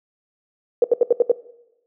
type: tone bursts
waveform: sine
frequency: 479.6 Hz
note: A#4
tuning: 49 cents sharp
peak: -9 dBFS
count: 6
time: 0.82-1.316 s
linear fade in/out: 2 ms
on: 21 ms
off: 74 ms
effects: noise-tail reverb RT60 0.9 s tail -19 dB re dry + high-pass 300 Hz 12 dB/octave